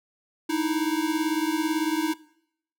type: beating tone pair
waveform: square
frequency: 306.8 / 324.8 Hz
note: D#4 / E4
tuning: -24 / -26 cents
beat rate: 18 Hz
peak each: -27 dBFS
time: 0.49-2.14 s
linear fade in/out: 10 ms
effects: noise-tail reverb RT60 0.7 s tail -20 dB re dry